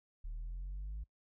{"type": "linear sweep", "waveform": "sine", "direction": "up", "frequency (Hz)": [36.58, 54.1], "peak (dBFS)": -37, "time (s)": [0.24, 1.04], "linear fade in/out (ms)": 10, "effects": ["noise-tail reverb RT60 0.1 s tail -25 dB re dry", "tanh soft clip ceiling -38 dBFS"]}